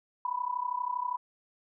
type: tone with amplitude modulation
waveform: sine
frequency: 987.8 Hz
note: B5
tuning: in tune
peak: -26 dBFS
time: 0.25-1.17 s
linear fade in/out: 2 ms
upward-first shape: sine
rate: 32.5 Hz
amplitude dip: 85%
effects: none